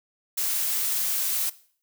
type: noise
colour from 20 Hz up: blue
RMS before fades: -26 dBFS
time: 0.37-1.5 s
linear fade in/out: 10 ms
effects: noise-tail reverb RT60 0.5 s tail -18 dB re dry